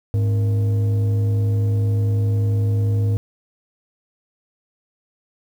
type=tone with frequency modulation; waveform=sine; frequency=103.83 Hz; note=G#2; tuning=in tune; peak=-14 dBFS; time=0.14-3.17 s; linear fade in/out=0 ms; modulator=364 Hz; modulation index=0.28; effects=tanh soft clip ceiling -13 dBFS + 8-bit